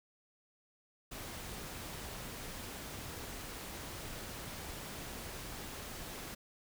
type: noise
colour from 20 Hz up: pink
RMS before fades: -45 dBFS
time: 1.11-6.35 s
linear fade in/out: 10 ms
effects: none